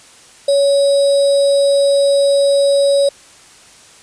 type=tone with sample-and-hold; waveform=sine; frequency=560 Hz; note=C#5; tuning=18 cents sharp; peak=-9 dBFS; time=0.48-3.09 s; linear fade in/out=5 ms; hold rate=4410 Hz; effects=white hiss -43 dBFS RMS until 4.02 s + resampled to 22050 Hz